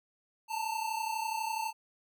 square tone pair together, 877.9 / 910 Hz, A5 / A#5, -4 / -42 cents, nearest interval minor second, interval 62 cents, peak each -35 / -37 dBFS, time 0.48-1.73 s, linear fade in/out 50 ms, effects none

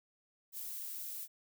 violet noise, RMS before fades -43 dBFS, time 0.52-1.28 s, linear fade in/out 50 ms, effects none

